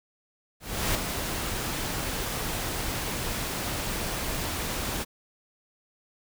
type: noise with ADSR envelope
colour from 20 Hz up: pink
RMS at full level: -25 dBFS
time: 0.6-5.05 s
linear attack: 350 ms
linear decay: 3 ms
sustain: -6 dB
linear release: 28 ms
effects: none